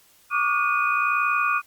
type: tone cluster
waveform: sine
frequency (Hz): 1142 / 1203 / 1436 / 2479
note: D6 / D6 / F6 / D#7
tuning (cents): -49 / +41 / +48 / -7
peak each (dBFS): -25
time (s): 0.3-1.62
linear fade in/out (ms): 50
effects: white hiss -57 dBFS RMS until 1.66 s + Opus 48 kbps